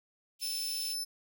pink high-pass noise, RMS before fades -45 dBFS, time 0.39-0.96 s, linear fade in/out 50 ms, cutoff 2400 Hz, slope 96 dB/octave
sawtooth tone, 5274 Hz, E8, in tune, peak -31 dBFS, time 0.41-1.05 s, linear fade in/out 20 ms
effects none

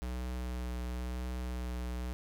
square tone with vibrato, 61.74 Hz, B1, in tune, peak -36 dBFS, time 0.02-2.13 s, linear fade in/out 0 ms, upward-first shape triangle, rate 0.97 Hz, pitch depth 18 cents each way, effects none

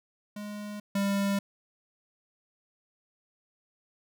square tone pair in turn, 207.7 / 198.89 Hz, G#3 / G3, 0 / +25 cents, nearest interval minor second, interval 75 cents, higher first, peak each -37 / -26 dBFS, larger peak second, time 0.36-0.8 / 0.95-1.39 s, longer neither, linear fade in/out 5 ms, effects none

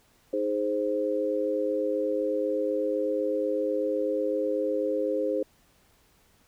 sine chord, Ab major, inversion second, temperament equal, 311.1 / 415.3 / 523.3 Hz, Eb4 / Ab4 / C5, 0 / 0 / 0 cents, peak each -31 / -30 / -27 dBFS, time 0.33-5.43 s, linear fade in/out 5 ms, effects pink hiss -63 dBFS RMS until 6.47 s

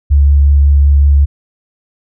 sine tone with vibrato, 71 Hz, C#2, 42 cents sharp, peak -4 dBFS, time 0.1-1.26 s, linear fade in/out 20 ms, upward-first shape triangle, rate 5.4 Hz, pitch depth 15 cents each way, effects none

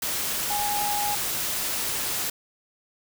sine tone in noise, 826 Hz, G#5, 10 cents flat, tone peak -26 dBFS, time 0.5-1.15 s, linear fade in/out 5 ms, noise white, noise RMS -28 dBFS, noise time 0.02-2.3 s, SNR -1 dB, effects none

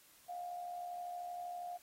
sine tone with amplitude modulation, 709 Hz, F5, 26 cents sharp, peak -39 dBFS, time 0.28-1.78 s, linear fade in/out 20 ms, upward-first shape sine, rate 72.6 Hz, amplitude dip 45%, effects white hiss -64 dBFS RMS until 1.82 s + AAC 48 kbps

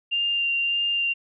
sine tone with vibrato, 2788 Hz, F7, 4 cents flat, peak -21 dBFS, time 0.11-1.14 s, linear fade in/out 20 ms, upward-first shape sine, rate 1.7 Hz, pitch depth 11 cents each way, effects none

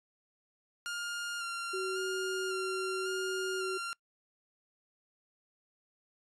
sawtooth tone with vibrato, 1396.9 Hz, F6, in tune, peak -32 dBFS, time 0.86-3.93 s, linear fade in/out 0 ms, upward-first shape square, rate 0.91 Hz, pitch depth 18 cents each way
sine tone, 377 Hz, F#4, 32 cents sharp, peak -34 dBFS, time 1.73-3.78 s, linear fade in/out 10 ms
effects noise-tail reverb RT60 0.1 s tail -24 dB re dry + resampled to 24000 Hz

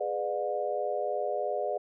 sine chord, G# diminished seventh, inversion none, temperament just, 415.3 / 498.4 / 598 / 717.6 Hz, G#4 / B4 / D5 / F5, 0 / +16 / +31 / +47 cents, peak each -35 / -35 / -32 / -34 dBFS, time 0-1.78 s, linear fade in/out 10 ms, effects none

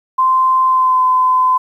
sine tone with pitch glide, 1039 to 1021.2 Hz, C6 to C6, -12 to -42 cents, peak -9 dBFS, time 0.18-1.58 s, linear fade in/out 10 ms, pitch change -30 cents, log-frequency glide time 0.65-1.03 s, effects 8-bit

